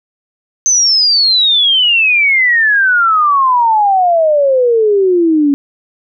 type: exponential sweep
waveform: sine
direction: down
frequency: 6272 to 277.2 Hz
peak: -7 dBFS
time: 0.66-5.54 s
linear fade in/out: 0 ms
effects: none